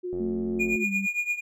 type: tone with vibrato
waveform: sine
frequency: 360 Hz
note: F#4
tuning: 47 cents flat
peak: -29 dBFS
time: 0.03-0.85 s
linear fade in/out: 20 ms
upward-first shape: sine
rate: 14 Hz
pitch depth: 15 cents each way
type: click train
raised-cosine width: 2 ms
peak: -27 dBFS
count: 57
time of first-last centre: 0.13-0.756 s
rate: 89.4 Hz
type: tone with pitch glide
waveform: sine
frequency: 220 to 196 Hz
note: A3 to G3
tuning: 0 to 0 cents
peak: -28 dBFS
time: 0.19-1.07 s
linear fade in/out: 20 ms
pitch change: -200 cents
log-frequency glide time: 0.79-0.91 s
type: tone with tremolo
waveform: triangle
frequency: 2435 Hz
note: D#7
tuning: 38 cents flat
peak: -20 dBFS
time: 0.59-1.41 s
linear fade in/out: 20 ms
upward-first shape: triangle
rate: 8.7 Hz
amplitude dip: 90%
effects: none